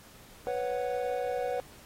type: chord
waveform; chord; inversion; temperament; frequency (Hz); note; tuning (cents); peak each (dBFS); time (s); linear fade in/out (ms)
triangle; B suspended second; none; equal; 493.9 / 554.4 / 740; B4 / C#5 / F#5; 0 / 0 / 0; -30 / -33 / -33; 0.47-1.6; 0
effects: pink hiss -54 dBFS RMS until 1.85 s + AAC 48 kbps